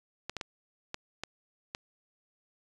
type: clicks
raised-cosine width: 0.2 ms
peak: -18 dBFS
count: 6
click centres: 0.296 / 0.367 / 0.412 / 0.944 / 1.236 / 1.749 s
effects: resampled to 24000 Hz